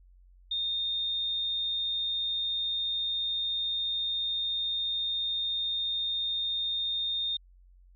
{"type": "tone", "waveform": "sine", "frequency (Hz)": 3657, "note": "A#7", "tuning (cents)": -34, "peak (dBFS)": -28, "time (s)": [0.51, 7.37], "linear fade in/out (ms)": 5, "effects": ["added 45 Hz sine -54 dBFS peak until 7.95 s"]}